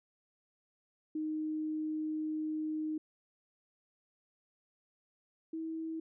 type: tone pair in turn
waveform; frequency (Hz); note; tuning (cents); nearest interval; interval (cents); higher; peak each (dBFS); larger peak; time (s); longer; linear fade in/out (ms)
sine; 310.2 / 322.5; D#4 / E4; -5 / -38; minor second; 67; second; -33 / -36; first; 1.15-2.98 / 5.53-6; first; 5
effects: none